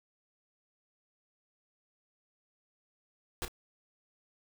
pink noise with echo, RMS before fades -35 dBFS, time 3.42-3.45 s, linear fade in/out 0 ms, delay 31 ms, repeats 1, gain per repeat -11 dB, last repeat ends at 3.481 s, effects none

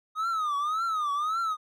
triangle tone with vibrato, 1244.5 Hz, D#6, in tune, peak -24 dBFS, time 0.15-1.57 s, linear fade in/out 50 ms, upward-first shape triangle, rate 1.8 Hz, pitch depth 180 cents each way, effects none

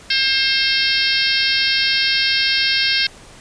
harmonic tone with a mistuned harmonic, 533 Hz, C5, 32 cents sharp, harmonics 3 / 4 / 5 / 6 / 7 / 8 / 9 / 10, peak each -23 / -23 / -23 / -23 / -23 / -23 / -23 / -23 dBFS, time 0.1-3.07 s, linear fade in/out 5 ms, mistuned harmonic 9, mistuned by -35 cents, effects pink hiss -42 dBFS RMS until 3.4 s + resampled to 22050 Hz

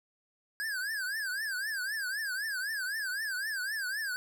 square tone with vibrato, 1622 Hz, G#6, 41 cents flat, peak -33 dBFS, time 0.6-4.16 s, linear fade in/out 0 ms, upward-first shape triangle, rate 3.9 Hz, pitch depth 200 cents each way, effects none

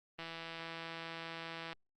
click train, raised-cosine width 0.3 ms, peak -28 dBFS, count 255, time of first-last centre 0.19-1.729 s, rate 165 Hz, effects Opus 24 kbps

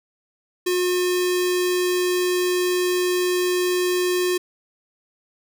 square tone with notch filter, 360.4 Hz, F#4, 45 cents flat, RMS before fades -21 dBFS, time 0.66-4.38 s, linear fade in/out 10 ms, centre 740 Hz, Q 0.55, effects none

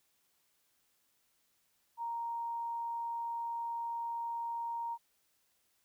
sine tone, 932.3 Hz, A#5, in tune, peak -35 dBFS, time 1.97-4.98 s, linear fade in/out 50 ms, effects white hiss -75 dBFS RMS until 5.84 s

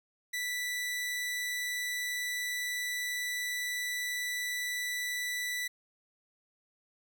sawtooth tone, 1973 Hz, B6, 2 cents flat, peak -29 dBFS, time 0.33-5.68 s, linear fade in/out 10 ms, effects none

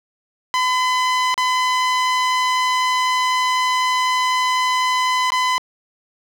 sawtooth tone with dropouts, 1012 Hz, B5, 42 cents sharp, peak -12 dBFS, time 0.54-5.58 s, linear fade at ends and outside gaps 0 ms, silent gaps 1.342-1.378 / 5.304-5.32 s, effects low-pass 6000 Hz 12 dB/octave + 7-bit

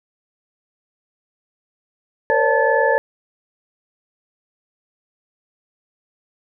sine tone cluster, 464.6 / 532 / 575 / 887 / 1729 Hz, A#4 / C5 / D5 / A5 / A6, -6 / +29 / -37 / +14 / -31 cents, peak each -20 dBFS, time 2.3-2.98 s, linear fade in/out 0 ms, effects none

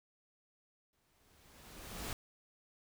pink noise with exponential growth, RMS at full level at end -40 dBFS, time 0.93-2.13 s, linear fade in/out 1 ms, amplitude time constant 260 ms, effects none

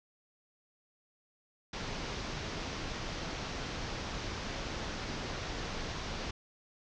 pink low-pass noise, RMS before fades -39 dBFS, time 1.73-6.31 s, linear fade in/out 5 ms, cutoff 6200 Hz, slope 48 dB/octave, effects none

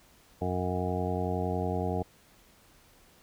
harmonic tone, 90.8 Hz, F#2, 32 cents flat, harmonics 1 / 2 / 3 / 4 / 5 / 7 / 8 / 9, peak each -33 / -35 / -38 / -38 / -35 / -38 / -37 / -40 dBFS, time 0.41-2.03 s, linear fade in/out 10 ms, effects pink hiss -60 dBFS RMS until 3.22 s

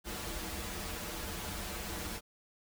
pink noise with comb filter, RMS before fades -40 dBFS, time 0.04-2.21 s, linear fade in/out 50 ms, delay 7.5 ms, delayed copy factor -1, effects none

